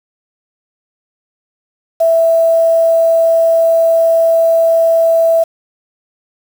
sine tone with quantisation, 659.3 Hz, E5, in tune, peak -7 dBFS, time 2-5.44 s, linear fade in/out 10 ms, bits 5, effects none

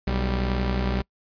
sawtooth tone pair together, 61.51 / 195.7 Hz, B1 / G3, -6 / -3 cents, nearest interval octave + minor sixth, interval 2003 cents, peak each -20 / -24 dBFS, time 0.07-1.02 s, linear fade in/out 5 ms, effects noise-tail reverb RT60 0.1 s tail -25 dB re dry + resampled to 11025 Hz

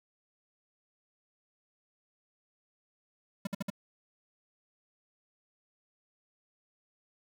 square tone bursts, 197.8 Hz, G3, 16 cents sharp, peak -32 dBFS, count 4, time 3.45-3.702 s, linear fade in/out 5 ms, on 21 ms, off 56 ms, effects 11-bit

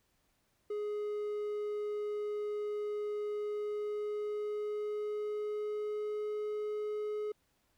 triangle tone with pitch glide, 417.8 to 422.2 Hz, G#4 to G#4, +10 to +29 cents, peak -32 dBFS, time 0.7-7.32 s, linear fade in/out 5 ms, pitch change +19 cents, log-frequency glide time 3.34-6.33 s, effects pink hiss -75 dBFS RMS until 7.77 s

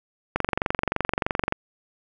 click train, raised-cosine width 0.5 ms, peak -7 dBFS, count 28, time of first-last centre 0.36-1.524 s, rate 23.2 Hz, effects none

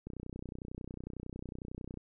click train, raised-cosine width 3 ms, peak -29 dBFS, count 60, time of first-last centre 0.07-1.973 s, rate 31 Hz, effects none

